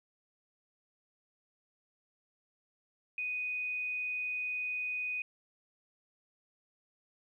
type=tone; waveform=sine; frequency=2489 Hz; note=D#7; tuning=in tune; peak=-33 dBFS; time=3.18-5.22 s; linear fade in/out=2 ms; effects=12-bit